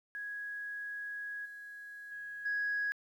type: tone with level steps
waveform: sine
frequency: 1662 Hz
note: G#6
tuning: 1 cent sharp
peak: -38 / -45 / -41 / -30 dBFS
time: 0.15-2.92 s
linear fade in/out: 0 ms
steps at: 1.45 / 2.11 / 2.45 s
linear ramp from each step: 10 ms
effects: tanh soft clip ceiling -27 dBFS + 11-bit